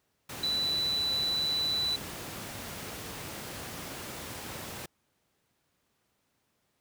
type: tone in noise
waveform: sine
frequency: 3974 Hz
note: B7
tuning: 10 cents sharp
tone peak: -27 dBFS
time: 0.43-1.96 s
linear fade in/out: 5 ms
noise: pink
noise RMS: -40 dBFS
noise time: 0.29-4.86 s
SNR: +10 dB
effects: pink hiss -75 dBFS RMS until 6.8 s + high-pass 80 Hz 12 dB/octave